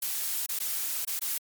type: noise with dropouts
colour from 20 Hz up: blue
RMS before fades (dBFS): -31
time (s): 0.02-1.38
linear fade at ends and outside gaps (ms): 5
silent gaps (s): 0.463-0.49 / 0.59-0.6 / 1.05-1.073 / 1.193-1.215
effects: MP3 96 kbps